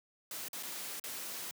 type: noise with dropouts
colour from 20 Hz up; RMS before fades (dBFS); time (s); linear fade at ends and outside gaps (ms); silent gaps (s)
white; -42; 0.31-1.51; 1; 0.483-0.531 / 0.627-0.632 / 0.997-1.039
effects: high-pass 150 Hz 12 dB/octave